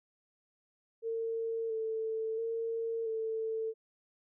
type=tone with pitch steps; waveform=sine; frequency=454.1 / 443.7 / 455.9 / 444.8 Hz; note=A#4 / A4 / A#4 / A4; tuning=-45 / +14 / -39 / +19 cents; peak=-32 dBFS; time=1.02-3.74 s; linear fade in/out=50 ms; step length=680 ms; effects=none